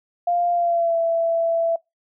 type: tone with pitch glide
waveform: sine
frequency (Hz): 698.5 to 666.2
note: F5 to E5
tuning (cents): 0 to +18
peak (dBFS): -17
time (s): 0.27-1.76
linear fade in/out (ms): 5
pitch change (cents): -82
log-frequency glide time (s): 0.52-0.97
effects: noise-tail reverb RT60 0.2 s tail -25 dB re dry